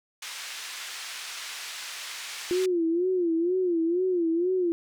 pink band-pass noise, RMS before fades -38 dBFS, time 0.22-2.66 s, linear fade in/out 5 ms, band 1800 to 7700 Hz, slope 12 dB/octave
sine tone with vibrato, 349.2 Hz, F4, in tune, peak -22 dBFS, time 2.51-4.72 s, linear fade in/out 0 ms, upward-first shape sine, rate 2.1 Hz, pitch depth 120 cents each way
effects none

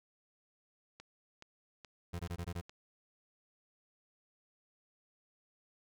click train, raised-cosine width 0.2 ms, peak -33 dBFS, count 5, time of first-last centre 1-2.695 s, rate 2.36 Hz
30% pulse tone bursts, 86.6 Hz, F2, 14 cents flat, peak -35 dBFS, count 6, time 2.13-2.613 s, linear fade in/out 10 ms, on 63 ms, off 21 ms
effects none

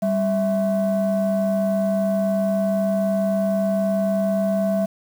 sine tone pair together, 196 / 657.4 Hz, G3 / E5, 0 / -5 cents, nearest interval octave + major sixth, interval 2095 cents, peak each -19 dBFS, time 0.02-4.86 s, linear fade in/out 10 ms, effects tanh soft clip ceiling -14 dBFS + 7-bit

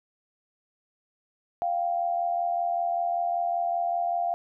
sine tone pair together, 696 / 781.2 Hz, F5 / G5, -6 / -6 cents, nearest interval major second, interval 200 cents, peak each -25 / -31 dBFS, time 1.62-4.34 s, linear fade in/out 0 ms, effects none

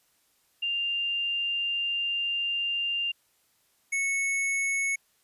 sine / square tone pair in turn, 2794 / 2205 Hz, F7 / C#7, 0 / -10 cents, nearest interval major third, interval 410 cents, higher first, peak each -26 dBFS, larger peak neither, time 0.62-3.12 / 3.92-4.96 s, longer first, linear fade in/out 10 ms, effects white hiss -68 dBFS RMS until 5.23 s + resampled to 32000 Hz

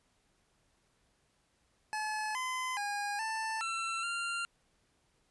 25% pulse tone with pitch steps, 858 / 1024 / 817 / 886 / 1345 / 1388 Hz, A5 / C6 / G#5 / A5 / E6 / F6, -44 / -38 / -29 / +12 / +34 / -11 cents, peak -30 dBFS, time 1.93-4.45 s, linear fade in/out 0 ms, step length 420 ms, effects pink hiss -73 dBFS RMS until 5.3 s + resampled to 24000 Hz

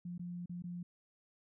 sine tone with dropouts, 175.6 Hz, F3, 10 cents sharp, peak -40 dBFS, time 0.05-0.83 s, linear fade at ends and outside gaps 5 ms, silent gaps 0.18-0.194 / 0.459-0.494 / 0.623-0.639 s, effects none

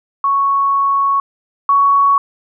sine tone pair in turn, 1108.7 / 1117.7 Hz, C#6 / C#6, 0 / +14 cents, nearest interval unison, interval 14 cents, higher second, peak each -11 / -8 dBFS, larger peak second, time 0.24-1.2 / 1.69-2.18 s, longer first, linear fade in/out 2 ms, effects none

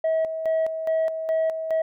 sine tone with tremolo, 643 Hz, E5, 43 cents flat, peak -17 dBFS, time 0.04-1.82 s, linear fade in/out 5 ms, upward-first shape square, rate 2.4 Hz, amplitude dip 65%, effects tanh soft clip ceiling -18 dBFS

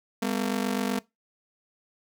sawtooth ring-modulated tone, 227.2 Hz, A#3, 44 cents flat, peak -19 dBFS, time 0.22-0.99 s, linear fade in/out 2 ms, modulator 24 Hz, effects noise-tail reverb RT60 0.2 s tail -21 dB re dry

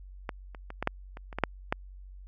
clicks, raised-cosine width 0.5 ms, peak -17 / -29 / -25 / -16 / -10 / -28 / -28 / -17 / -7 / -11 dBFS, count 10, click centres 0.292 / 0.548 / 0.704 / 0.826 / 0.874 / 1.171 / 1.328 / 1.386 / 1.437 / 1.725 s, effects added 47 Hz sine -44 dBFS peak until 2.27 s

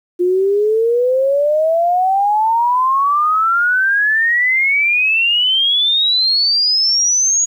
sine exponential sweep, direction up, 350.9 to 6790 Hz, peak -11 dBFS, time 0.19-7.46 s, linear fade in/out 20 ms, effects 8-bit

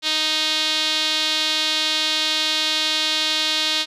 sawtooth tone with band-pass filter, 311.1 Hz, D#4, in tune, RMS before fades -21 dBFS, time 0.02-3.86 s, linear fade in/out 50 ms, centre 3800 Hz, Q 3.3, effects none

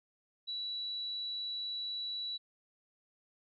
sine tone, 3932 Hz, B7, 8 cents flat, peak -36 dBFS, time 0.47-2.38 s, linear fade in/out 20 ms, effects none

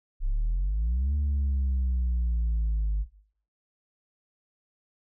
sine exponential two-way sweep, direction up then down, 31.56 to 73.42 to 50.1 Hz, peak -21 dBFS, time 0.2-3.06 s, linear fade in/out 50 ms, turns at 1.15 s, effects noise-tail reverb RT60 0.6 s tail -20 dB re dry + tanh soft clip ceiling -22 dBFS

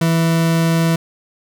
40% pulse tone, 164.81 Hz, E3, in tune, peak -12 dBFS, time 0.01-0.96 s, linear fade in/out 5 ms, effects none

